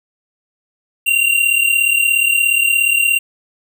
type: tone pair together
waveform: square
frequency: 2757 / 2794 Hz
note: F7 / F7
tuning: -23 / 0 cents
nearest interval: unison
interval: 23 cents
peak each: -14 / -17 dBFS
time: 1.06-3.19 s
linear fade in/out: 10 ms
effects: none